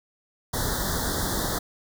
pink band-stop noise, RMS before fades -27 dBFS, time 0.53-1.59 s, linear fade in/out 10 ms, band 1900 to 3400 Hz, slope 96 dB/octave, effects none

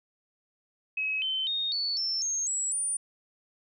sine tone with pitch steps, 2558 / 3077 / 3702 / 4454 / 5358 / 6446 / 7754 / 9329 Hz, D#7 / G7 / A#7 / C#8 / E8 / G8 / B8 / D9, +47 / -33 / -13 / +7 / +27 / +47 / -33 / -13 cents, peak -27 dBFS, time 0.97-2.97 s, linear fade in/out 5 ms, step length 250 ms, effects none

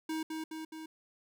square tone with echo, 316.9 Hz, D#4, 32 cents sharp, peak -34 dBFS, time 0.09-0.23 s, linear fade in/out 5 ms, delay 210 ms, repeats 3, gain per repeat -3 dB, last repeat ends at 0.86 s, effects none

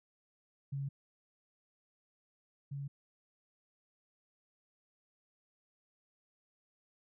sine tone pair in turn, 138.59 / 140.12 Hz, C#3 / C#3, 0 / +19 cents, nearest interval unison, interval 19 cents, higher second, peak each -35 / -38 dBFS, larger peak first, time 0.72-0.89 / 2.71-2.88 s, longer neither, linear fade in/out 10 ms, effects none

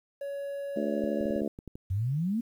triangle tone, 561 Hz, C#5, 21 cents sharp, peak -31 dBFS, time 0.21-1.41 s, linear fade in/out 5 ms
harmonic tone, 72.7 Hz, D2, 17 cents flat, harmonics 3 / 4 / 5 / 6 / 7 / 8 / 9, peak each -32 / -34 / -36 / -38 / -39 / -40 / -41 dBFS, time 0.76-1.48 s, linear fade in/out 5 ms
clicks, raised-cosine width 3 ms, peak -28 dBFS, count 9, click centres 1.04 / 1.209 / 1.257 / 1.306 / 1.36 / 1.418 / 1.589 / 1.677 / 1.755 s
sine exponential sweep, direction up, 89.5 to 242 Hz, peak -26 dBFS, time 1.9-2.41 s, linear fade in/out 10 ms
effects 10-bit

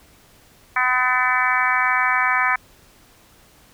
harmonic tone, 252.7 Hz, B3, 40 cents sharp, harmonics 3 / 4 / 5 / 6 / 7 / 8 / 9, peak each -27 / -23 / -23 / -25 / -22 / -26 / -24 dBFS, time 0.76-2.56 s, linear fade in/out 5 ms, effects pink hiss -52 dBFS RMS until 3.73 s

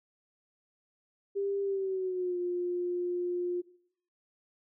sine tone with pitch glide, 397.8 to 354.4 Hz, G4 to F4, +25 to +25 cents, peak -29 dBFS, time 1.35-3.62 s, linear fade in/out 20 ms, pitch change -200 cents, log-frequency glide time 1.62-2.38 s, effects noise-tail reverb RT60 0.6 s tail -17 dB re dry

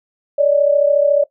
sine tone pair together, 571 / 605 Hz, D5 / D#5, -49 / -49 cents, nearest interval minor second, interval 100 cents, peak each -11 / -16 dBFS, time 0.38-1.24 s, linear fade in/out 10 ms, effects noise-tail reverb RT60 0.1 s tail -17 dB re dry

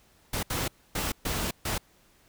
pink noise bursts at uneven times, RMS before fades -30 dBFS, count 5, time 0.33-0.43 / 0.5-0.68 / 0.95-1.12 / 1.25-1.51 / 1.65-1.78 s, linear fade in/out 5 ms, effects pink hiss -62 dBFS RMS until 2.28 s

